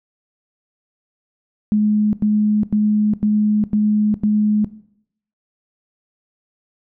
sine tone bursts, 211 Hz, G#3, 28 cents sharp, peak -12 dBFS, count 6, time 1.72-4.645 s, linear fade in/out 0 ms, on 410 ms, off 93 ms, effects noise-tail reverb RT60 0.7 s tail -18 dB re dry

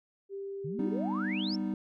sine tone, 394.4 Hz, G4, 11 cents sharp, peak -36 dBFS, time 0.29-0.99 s, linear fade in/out 50 ms
sine exponential sweep, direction up, 134.7 to 5610 Hz, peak -35 dBFS, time 0.64-1.56 s, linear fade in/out 10 ms
triangle chord, G augmented, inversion none, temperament equal with one note detuned, 196 / 247.9 / 311.1 Hz, G3 / B3 / D#4, 0 / +7 / 0 cents, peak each -31 / -35 / -33 dBFS, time 0.79-1.74 s, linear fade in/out 2 ms
effects none

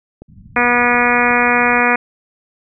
click train, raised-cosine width 2 ms, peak -21 dBFS, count 4, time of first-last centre 0.22-1.307 s, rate 2.76 Hz
white low-pass noise, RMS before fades -40 dBFS, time 0.28-1.81 s, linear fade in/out 5 ms, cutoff 210 Hz, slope 48 dB/octave
harmonic tone, 242.7 Hz, B3, 30 cents flat, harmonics 1 / 2 / 3 / 4 / 5 / 6 / 7 / 8 / 9 / 10, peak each -20 / -20 / -20 / -20 / -20 / -20 / -20 / -20 / -20 / -20 dBFS, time 0.56-1.96 s, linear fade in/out 5 ms
effects none

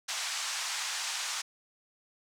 white band-pass noise, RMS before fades -35 dBFS, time 0.08-1.42 s, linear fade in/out 10 ms, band 820 to 7500 Hz, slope 24 dB/octave, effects none

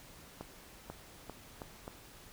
accelerating click train, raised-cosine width 1 ms, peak -28 dBFS, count 5, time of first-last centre 0.41-1.879 s, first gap 490 ms, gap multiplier 0.81, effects pink hiss -55 dBFS RMS until 2.32 s

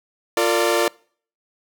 sawtooth chord, Bb major, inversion second, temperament equal with one note detuned, 349.2 / 455 / 587.3 Hz, F4 / Bb4 / D5, 0 / -42 / 0 cents, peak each -17 dBFS, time 0.37-0.88 s, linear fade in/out 2 ms, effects noise-tail reverb RT60 0.5 s tail -25 dB re dry

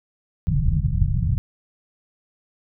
white low-pass noise, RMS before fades -20 dBFS, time 0.47-1.38 s, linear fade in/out 0 ms, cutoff 160 Hz, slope 48 dB/octave, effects none

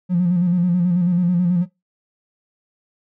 triangle tone with vibrato, 176.8 Hz, F3, 22 cents sharp, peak -10 dBFS, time 0.09-1.66 s, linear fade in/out 50 ms, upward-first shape square, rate 9.2 Hz, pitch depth 44 cents each way, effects noise-tail reverb RT60 0.2 s tail -22 dB re dry + tanh soft clip ceiling -12 dBFS

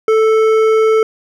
triangle tone with hard clipping, 440 Hz, A4, in tune, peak -10 dBFS, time 0.08-1.03 s, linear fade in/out 2 ms, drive 13 dB, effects none

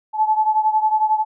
sine beating tone pair, 862 / 873 Hz, A5 / A5, -36 / -14 cents, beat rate 11 Hz, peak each -16 / -20 dBFS, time 0.13-1.25 s, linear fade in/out 50 ms, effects none

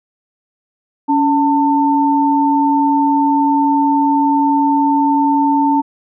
sine tone pair together, 281.8 / 894.7 Hz, C#4 / A5, +29 / +29 cents, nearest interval octave + minor sixth, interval 2000 cents, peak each -13 dBFS, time 1.08-5.82 s, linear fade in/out 20 ms, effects none

